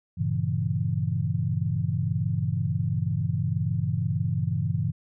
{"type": "chord", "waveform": "sine", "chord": "G diminished seventh", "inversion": "none", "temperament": "equal", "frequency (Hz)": [98, 116.54, 138.59, 164.81], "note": ["G2", "Bb2", "Db3", "Fb3"], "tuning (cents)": [0, 0, 0, 0], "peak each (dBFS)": -29, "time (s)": [0.17, 4.92], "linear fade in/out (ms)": 20, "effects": []}